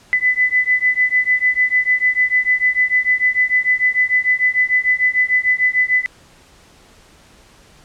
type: beating tone pair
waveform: sine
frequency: 2000 / 2006.7 Hz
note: B6 / B6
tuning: +21 / +27 cents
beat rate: 6.7 Hz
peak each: -16 dBFS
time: 0.13-6.06 s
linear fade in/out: 0 ms
effects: pink hiss -48 dBFS RMS until 7.84 s + low-pass 9000 Hz 12 dB/octave